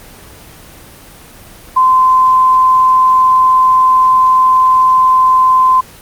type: tone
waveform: sine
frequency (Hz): 1032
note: C6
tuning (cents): -24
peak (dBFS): -5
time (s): 1.76-5.81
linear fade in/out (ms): 10
effects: pink hiss -36 dBFS RMS until 6.01 s + Opus 24 kbps